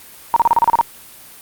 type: tone bursts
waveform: sine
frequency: 932.3 Hz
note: A#5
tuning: in tune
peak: -8 dBFS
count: 9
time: 0.34-0.811 s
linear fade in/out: 0 ms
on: 23 ms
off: 33 ms
effects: white hiss -40 dBFS RMS until 1.41 s + Opus 32 kbps

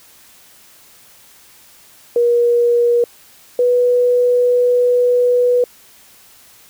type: tone pair in turn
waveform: sine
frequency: 476.9 / 491.2 Hz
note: A#4 / B4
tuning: +39 / -9 cents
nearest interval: minor second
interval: 52 cents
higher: second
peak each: -10 / -10 dBFS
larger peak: neither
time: 2.16-3.04 / 3.59-5.64 s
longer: second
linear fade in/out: 2 ms
effects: white hiss -46 dBFS RMS until 6.69 s

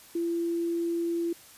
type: tone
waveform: sine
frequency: 338.8 Hz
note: E4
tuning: 48 cents sharp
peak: -26 dBFS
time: 0.15-1.33 s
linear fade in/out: 5 ms
effects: white hiss -52 dBFS RMS until 1.57 s + resampled to 32000 Hz

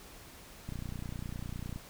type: click train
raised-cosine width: 5 ms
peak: -27 dBFS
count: 33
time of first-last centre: 0.69-1.76 s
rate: 29.9 Hz
effects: pink hiss -52 dBFS RMS until 1.89 s

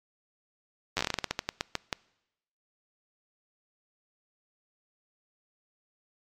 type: slowing click train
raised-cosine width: 0.2 ms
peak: -10 dBFS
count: 17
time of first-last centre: 0.97-1.928 s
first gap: 10 ms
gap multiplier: 1.21
effects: noise-tail reverb RT60 0.9 s tail -24 dB re dry + MP3 96 kbps

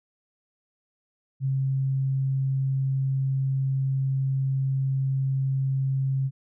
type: tone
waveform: sine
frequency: 134.4 Hz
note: C3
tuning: 47 cents sharp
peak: -22 dBFS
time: 1.4-6.31 s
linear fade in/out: 50 ms
effects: none

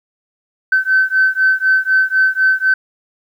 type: beating tone pair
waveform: sine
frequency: 1531 / 1535 Hz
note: G6 / G6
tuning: -41 / -37 cents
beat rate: 4 Hz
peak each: -13 dBFS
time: 0.72-2.74 s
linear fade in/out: 5 ms
effects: tanh soft clip ceiling -4 dBFS + 8-bit

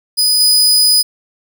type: tone with level steps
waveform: sawtooth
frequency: 4978 Hz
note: D#8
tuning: in tune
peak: -7 / -5 dBFS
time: 0.17-1.03 s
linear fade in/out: 20 ms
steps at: 0.4 s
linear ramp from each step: 5 ms
effects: none

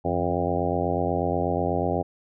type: harmonic tone with a mistuned harmonic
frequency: 88.2 Hz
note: F2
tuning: 18 cents sharp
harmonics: 1 / 2 / 3 / 4 / 5 / 6 / 7 / 8 / 9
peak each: -31 / -31 / -31 / -31 / -31 / -31 / -31 / -31 / -31 dBFS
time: 0.04-2.03 s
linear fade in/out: 20 ms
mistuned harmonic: 2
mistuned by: -93 cents
effects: none

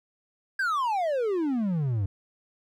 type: exponential sweep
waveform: triangle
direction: down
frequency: 1633 to 92.5 Hz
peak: -22 dBFS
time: 0.59-2.06 s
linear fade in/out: 5 ms
effects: none

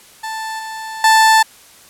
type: tone with level steps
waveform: 30% pulse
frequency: 882 Hz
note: A5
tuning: 4 cents sharp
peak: -20 / -23 / -5 dBFS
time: 0.23-1.43 s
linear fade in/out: 10 ms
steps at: 0.59 / 1.04 s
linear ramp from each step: 2 ms
effects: white hiss -44 dBFS RMS until 1.89 s + low-pass 12000 Hz 12 dB/octave

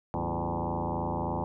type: tone with frequency modulation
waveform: sine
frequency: 347.2 Hz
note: F4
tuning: 10 cents flat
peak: -28 dBFS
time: 0.14-1.44 s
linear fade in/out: 0 ms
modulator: 83.3 Hz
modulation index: 7.5
effects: none

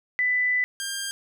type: tone pair in turn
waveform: sine / 10% pulse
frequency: 1993 / 1599.7 Hz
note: B6 / G6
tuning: +15 / +35 cents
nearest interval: major third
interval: 380 cents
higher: first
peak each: -20 dBFS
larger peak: neither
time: 0.19-0.64 / 0.8-1.11 s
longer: first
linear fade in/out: 0 ms
effects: none

